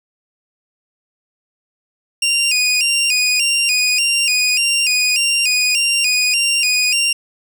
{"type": "tone with vibrato", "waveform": "20% pulse", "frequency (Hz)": 2622, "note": "E7", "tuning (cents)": -10, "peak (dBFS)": -8, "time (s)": [2.22, 7.13], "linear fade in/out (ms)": 5, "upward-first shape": "square", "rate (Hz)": 1.7, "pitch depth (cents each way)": 98, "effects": []}